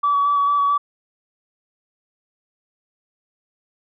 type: tone with vibrato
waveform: sine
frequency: 1143 Hz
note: D6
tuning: 47 cents flat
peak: -14 dBFS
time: 0.03-0.78 s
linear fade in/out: 10 ms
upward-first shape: square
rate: 4.5 Hz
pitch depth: 15 cents each way
effects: tanh soft clip ceiling -10 dBFS